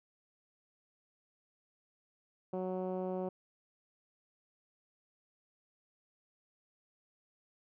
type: tone with low-pass filter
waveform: 10% pulse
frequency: 185 Hz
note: F#3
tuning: in tune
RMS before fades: -37 dBFS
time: 2.53-3.29 s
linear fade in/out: 5 ms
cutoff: 550 Hz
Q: 1.2
effects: none